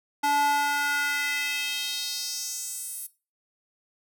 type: tone with high-pass filter sweep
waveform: square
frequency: 288.5 Hz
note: D4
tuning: 31 cents flat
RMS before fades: -28 dBFS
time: 0.23-3.07 s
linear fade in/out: 10 ms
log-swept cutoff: 690 to 11000 Hz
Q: 2.6
effects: noise-tail reverb RT60 0.3 s tail -18 dB re dry